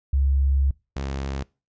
sine / sawtooth tone pair in turn, 68.4 / 68.05 Hz, C#2 / C#2, -23 / -31 cents, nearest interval unison, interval 8 cents, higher first, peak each -17 / -23 dBFS, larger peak first, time 0.13-0.71 / 0.96-1.43 s, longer first, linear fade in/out 5 ms, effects noise-tail reverb RT60 0.3 s tail -24 dB re dry + resampled to 16000 Hz

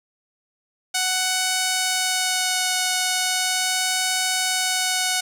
5% pulse tone with vibrato, 741 Hz, F#5, 2 cents sharp, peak -8 dBFS, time 0.94-5.21 s, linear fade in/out 10 ms, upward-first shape sine, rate 0.38 Hz, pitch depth 8 cents each way, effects none

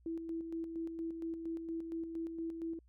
sine tone with tremolo, 329.6 Hz, E4, in tune, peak -36 dBFS, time 0.06-2.79 s, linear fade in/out 2 ms, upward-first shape square, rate 4.3 Hz, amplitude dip 45%, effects added 60 Hz sine -62 dBFS peak until 2.88 s

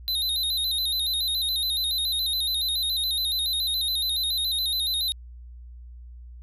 square tone with vibrato, 3878 Hz, B7, 32 cents flat, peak -24 dBFS, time 0.08-5.12 s, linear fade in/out 0 ms, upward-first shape square, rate 7.1 Hz, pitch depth 67 cents each way, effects added 60 Hz sine -40 dBFS peak until 6.42 s

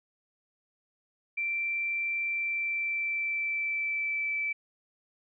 sine tone with pitch glide, 2349 to 2317 Hz, D7 to D7, 0 to -24 cents, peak -28 dBFS, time 1.37-4.53 s, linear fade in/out 10 ms, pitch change -24 cents, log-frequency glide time 2.24-4.34 s, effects none

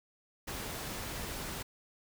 pink noise, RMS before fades -40 dBFS, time 0.47-1.63 s, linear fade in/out 10 ms, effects none

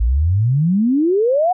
sine exponential sweep, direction up, 52.8 to 754 Hz, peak -12 dBFS, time 0-1.53 s, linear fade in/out 10 ms, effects none

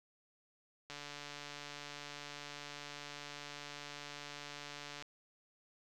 click train, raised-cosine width 0.2 ms, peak -29 dBFS, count 599, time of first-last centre 0.9-5.024 s, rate 145 Hz, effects none

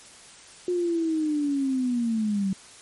sine linear sweep, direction down, 360.6 to 188.5 Hz, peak -22 dBFS, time 0.68-2.53 s, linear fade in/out 2 ms, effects white hiss -48 dBFS RMS until 2.81 s + MP3 48 kbps

